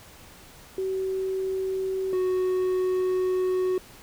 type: tone pair in turn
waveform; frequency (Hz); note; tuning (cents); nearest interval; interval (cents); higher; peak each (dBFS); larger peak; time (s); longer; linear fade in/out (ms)
sine / triangle; 380 / 369.6; F#4 / F#4; +46 / -2; unison; 48; first; -25 / -20; second; 0.78-2.13 / 2.13-3.78; second; 2
effects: pink hiss -49 dBFS RMS until 4.02 s